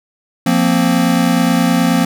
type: chord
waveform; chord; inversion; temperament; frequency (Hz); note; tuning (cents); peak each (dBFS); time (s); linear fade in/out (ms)
square; F suspended fourth; none; equal with one note detuned; 174.61 / 232.1 / 261.6; F3 / Bb3 / C4; 0 / -7 / 0; -16; 0.46-2.05; 5
effects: none